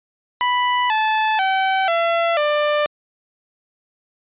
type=tone with pitch steps; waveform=sawtooth; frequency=987.8 / 869.9 / 766.1 / 674.7 / 594.2 Hz; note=B5 / A5 / G5 / E5 / D5; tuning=0 / -20 / -40 / +40 / +20 cents; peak=-12 dBFS; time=0.41-2.86 s; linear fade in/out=0 ms; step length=490 ms; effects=resampled to 8000 Hz